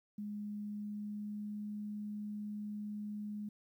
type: tone with pitch glide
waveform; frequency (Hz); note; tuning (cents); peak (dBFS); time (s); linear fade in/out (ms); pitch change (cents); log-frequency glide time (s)
sine; 207.7 to 208.9; G#3 to G#3; 0 to +10; -39; 0.18-3.49; 5; +10; 0.59-1.69
effects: 12-bit